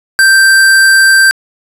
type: tone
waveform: square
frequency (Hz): 1568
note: G6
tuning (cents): 0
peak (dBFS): -4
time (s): 0.19-1.31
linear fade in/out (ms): 0
effects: resampled to 32000 Hz + 7-bit